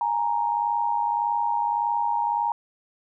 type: tone pair together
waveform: sine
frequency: 830.6 / 932.3 Hz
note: G#5 / A#5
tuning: 0 / 0 cents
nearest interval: major second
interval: 200 cents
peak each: -26 / -23 dBFS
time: 0.01-2.52 s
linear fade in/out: 2 ms
effects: none